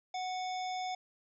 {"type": "harmonic tone with a mistuned harmonic", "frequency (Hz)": 740, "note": "F#5", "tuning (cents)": 0, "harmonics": [1, 3, 5, 7, 9], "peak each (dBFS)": [-35, -46, -47, -48, -54], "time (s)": [0.14, 0.95], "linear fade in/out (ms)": 5, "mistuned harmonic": 5, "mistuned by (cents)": -75, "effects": []}